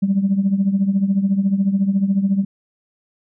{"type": "tone with tremolo", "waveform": "sine", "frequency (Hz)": 196, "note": "G3", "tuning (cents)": 0, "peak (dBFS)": -10, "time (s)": [0.02, 2.45], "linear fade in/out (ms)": 10, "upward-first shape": "triangle", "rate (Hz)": 14, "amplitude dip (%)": 80, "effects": ["tanh soft clip ceiling -8 dBFS"]}